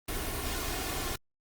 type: noise with comb filter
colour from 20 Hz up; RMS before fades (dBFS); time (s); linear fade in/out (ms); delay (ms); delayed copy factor
pink; -34; 0.08-1.16; 5; 2.8; +0.55
effects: Opus 32 kbps